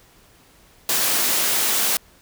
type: high-pass noise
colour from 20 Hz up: white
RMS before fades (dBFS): -20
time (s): 0.89-1.97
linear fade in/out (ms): 2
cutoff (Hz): 190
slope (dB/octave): 12
effects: pink hiss -53 dBFS RMS until 2.21 s